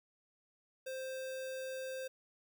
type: tone with sample-and-hold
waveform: sine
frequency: 523.3 Hz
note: C5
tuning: in tune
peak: -39 dBFS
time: 0.86-2.08 s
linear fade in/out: 10 ms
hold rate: 2100 Hz
effects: none